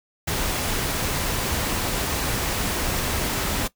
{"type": "noise", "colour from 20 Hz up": "pink", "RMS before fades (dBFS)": -25, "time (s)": [0.27, 3.68], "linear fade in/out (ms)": 10, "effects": ["noise-tail reverb RT60 0.1 s tail -18 dB re dry"]}